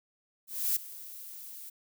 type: noise with ADSR envelope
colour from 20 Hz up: violet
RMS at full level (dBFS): -27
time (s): 0.47-1.7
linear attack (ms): 290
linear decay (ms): 10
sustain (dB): -18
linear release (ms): 9
effects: none